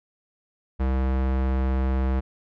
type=tone with low-pass filter; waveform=square; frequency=65.41 Hz; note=C2; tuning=in tune; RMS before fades=-23 dBFS; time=0.79-2.21 s; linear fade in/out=20 ms; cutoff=1700 Hz; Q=0.64; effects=none